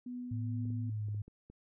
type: tone with tremolo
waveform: sine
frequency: 246.9 Hz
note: B3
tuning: in tune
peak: -38 dBFS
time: 0.06-0.9 s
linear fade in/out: 5 ms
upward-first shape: triangle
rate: 2.2 Hz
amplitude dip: 35%
type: tone with pitch glide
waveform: sine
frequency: 110 to 104.13 Hz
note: A2 to G#2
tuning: 0 to +5 cents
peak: -34 dBFS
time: 0.31-1.22 s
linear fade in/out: 5 ms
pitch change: -95 cents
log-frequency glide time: 0.83-1.1 s
type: clicks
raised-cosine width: 3 ms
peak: -40 dBFS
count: 6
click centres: 0.654 / 0.704 / 1.085 / 1.146 / 1.28 / 1.5 s
effects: none